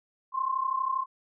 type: tone pair together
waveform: sine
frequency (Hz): 1044 / 1076.5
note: C6 / C6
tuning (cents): -4 / +49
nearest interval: minor second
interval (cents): 53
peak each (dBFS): -28 / -30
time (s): 0.32-1.06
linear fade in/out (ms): 50
effects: none